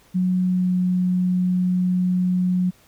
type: tone with pitch glide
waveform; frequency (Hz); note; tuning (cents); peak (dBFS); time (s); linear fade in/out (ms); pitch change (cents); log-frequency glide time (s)
sine; 183 to 181.63; F#3 to F#3; -19 to -32; -17; 0.14-2.71; 20; -13; 0.43-0.77
effects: pink hiss -55 dBFS RMS until 2.87 s